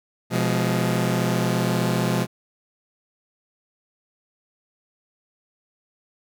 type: chord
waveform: sawtooth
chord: F diminished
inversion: second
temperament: just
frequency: 125.72 / 174.61 / 209.5 Hz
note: Cb3 / F3 / Ab3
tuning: +31 / 0 / +15 cents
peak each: -20 / -20 / -22 dBFS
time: 0.3-2.27 s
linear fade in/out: 50 ms
effects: none

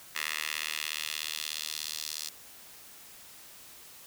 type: tone with high-pass filter sweep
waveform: 10% pulse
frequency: 76.8 Hz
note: D#2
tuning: 22 cents flat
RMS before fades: -36 dBFS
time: 0.15-2.29 s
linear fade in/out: 5 ms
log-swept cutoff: 2000 to 4800 Hz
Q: 1.6
effects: white hiss -51 dBFS RMS until 4.06 s

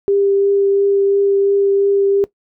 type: tone with vibrato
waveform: sine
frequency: 397.6 Hz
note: G4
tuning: 25 cents sharp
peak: -11 dBFS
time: 0.08-2.24 s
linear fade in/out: 0 ms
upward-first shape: triangle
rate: 2.9 Hz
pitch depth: 11 cents each way
effects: noise-tail reverb RT60 0.1 s tail -18 dB re dry

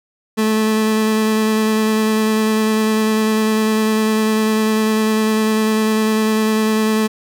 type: tone with vibrato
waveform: 30% pulse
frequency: 217.6 Hz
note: A3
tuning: 19 cents flat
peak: -11 dBFS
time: 0.37-7.08 s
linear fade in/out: 20 ms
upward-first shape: square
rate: 10 Hz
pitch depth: 9 cents each way
effects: none

